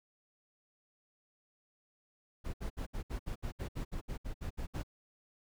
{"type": "noise bursts", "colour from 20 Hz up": "brown", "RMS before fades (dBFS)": -38, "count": 15, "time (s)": [2.44, 4.834], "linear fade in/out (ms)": 20, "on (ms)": 98, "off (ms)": 66, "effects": []}